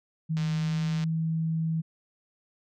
sine tone with pitch glide, 159.5 to 161.73 Hz, D#3 to E3, +43 to -33 cents, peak -25 dBFS, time 0.29-1.82 s, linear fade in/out 20 ms, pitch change +24 cents, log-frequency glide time 0.53-0.83 s
click train, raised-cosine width 0.2 ms, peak -24 dBFS, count 102, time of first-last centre 0.37-1.039 s, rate 151 Hz
effects none

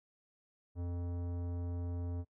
sine tone with tanh clipping, 87.31 Hz, F2, in tune, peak -38 dBFS, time 0.75-2.25 s, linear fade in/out 50 ms, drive 16 dB, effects noise-tail reverb RT60 0.1 s tail -23 dB re dry

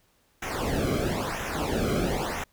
brown noise with flanger, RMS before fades -28 dBFS, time 0.42-2.44 s, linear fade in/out 5 ms, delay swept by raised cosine 0.22 to 1.12 ms, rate 1 Hz, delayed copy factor -0.9, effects pink hiss -66 dBFS RMS until 2.52 s

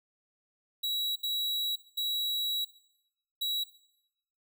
45% pulse tone bursts at uneven times, 3887 Hz, B7, 28 cents flat, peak -29 dBFS, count 4, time 0.83-1.16 / 1.23-1.76 / 1.97-2.65 / 3.41-3.64 s, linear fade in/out 10 ms, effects noise-tail reverb RT60 0.8 s tail -17 dB re dry

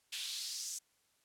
pink noise with high-pass filter sweep, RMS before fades -41 dBFS, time 0.12-0.79 s, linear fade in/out 10 ms, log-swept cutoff 3000 to 6700 Hz, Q 2.7, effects white hiss -74 dBFS RMS until 1.24 s + low-pass 11000 Hz 12 dB/octave

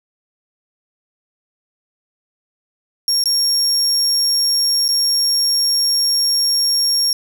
35% pulse tone with dropouts, 5550 Hz, F8, 12 cents flat, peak -11 dBFS, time 3.08-7.13 s, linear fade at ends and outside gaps 1 ms, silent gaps 3.239-3.257 / 4.881-4.888 s, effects none

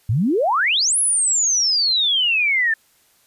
sine exponential two-way sweep, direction up then down, 96.6 to 10890 to 1747 Hz, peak -15 dBFS, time 0.09-2.74 s, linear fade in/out 5 ms, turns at 0.98 s, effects white hiss -58 dBFS RMS until 3.26 s + resampled to 32000 Hz

